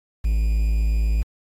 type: tone with quantisation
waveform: triangle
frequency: 54 Hz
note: A1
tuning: 32 cents flat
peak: -15 dBFS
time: 0.24-1.23 s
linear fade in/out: 10 ms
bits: 7
effects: AAC 48 kbps